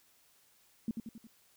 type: tone with echo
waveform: sine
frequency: 226.2 Hz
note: A3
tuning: 48 cents sharp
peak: -30 dBFS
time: 0.88-0.91 s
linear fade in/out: 2 ms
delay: 90 ms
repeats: 4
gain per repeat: -5 dB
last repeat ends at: 1.27 s
effects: white hiss -67 dBFS RMS until 1.56 s